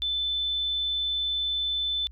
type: tone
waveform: sine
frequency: 3520 Hz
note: A7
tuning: in tune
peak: -25 dBFS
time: 0.02-2.07 s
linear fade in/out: 0 ms
effects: added 60 Hz sine -43 dBFS peak until 2.11 s